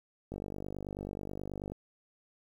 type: click train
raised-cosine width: 2 ms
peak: -26 dBFS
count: 70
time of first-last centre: 0.32-1.72 s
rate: 49.3 Hz
effects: 10-bit